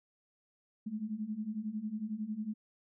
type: beating tone pair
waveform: sine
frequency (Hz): 207.7 / 218.7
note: G#3 / A3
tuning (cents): 0 / -10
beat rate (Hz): 11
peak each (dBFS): -40 / -37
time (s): 0.86-2.54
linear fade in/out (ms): 10
effects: none